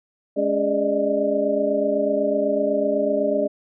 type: tone cluster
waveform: sine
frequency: 210.6 / 282 / 411.7 / 595 / 623 Hz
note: G#3 / C#4 / G#4 / D5 / D#5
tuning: +24 / +30 / -15 / +22 / +2 cents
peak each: -29 / -26 / -25 / -21 / -27 dBFS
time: 0.36-3.48 s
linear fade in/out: 20 ms
effects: none